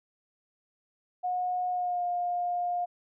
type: tone with pitch glide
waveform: sine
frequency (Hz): 725 to 708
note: F#5 to F5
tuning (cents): -35 to +23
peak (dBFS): -27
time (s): 1.23-2.86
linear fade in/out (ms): 20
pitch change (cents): -42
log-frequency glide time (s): 1.7-2.04
effects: none